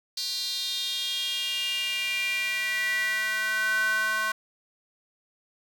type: tone with high-pass filter sweep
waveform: square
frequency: 216.5 Hz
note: A3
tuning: 28 cents flat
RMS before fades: -28 dBFS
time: 0.17-4.32 s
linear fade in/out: 5 ms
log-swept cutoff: 4400 to 1300 Hz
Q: 6.1
effects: none